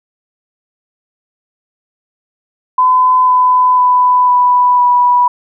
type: tone with pitch steps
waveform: sine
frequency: 1013 / 1004.8 / 996.7 / 988.7 / 980.8 Hz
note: B5 / B5 / B5 / B5 / B5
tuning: +44 / +30 / +16 / +2 / -12 cents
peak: -6 dBFS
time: 2.78-5.28 s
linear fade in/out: 5 ms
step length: 500 ms
effects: none